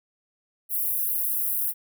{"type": "high-pass noise", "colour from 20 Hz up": "pink", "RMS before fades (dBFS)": -26, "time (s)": [0.69, 1.74], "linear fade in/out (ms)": 50, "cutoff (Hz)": 11000, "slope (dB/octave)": 48, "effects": []}